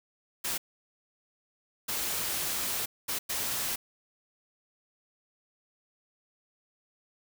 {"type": "noise bursts at uneven times", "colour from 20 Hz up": "white", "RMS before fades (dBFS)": -32, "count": 4, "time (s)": [[0.44, 0.58], [1.88, 2.86], [3.08, 3.19], [3.29, 3.76]], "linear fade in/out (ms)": 10, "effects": []}